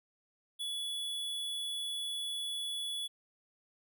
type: tone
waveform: square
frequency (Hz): 3412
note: G#7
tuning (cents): +46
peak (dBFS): -36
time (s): 0.59-3.08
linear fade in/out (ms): 20
effects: none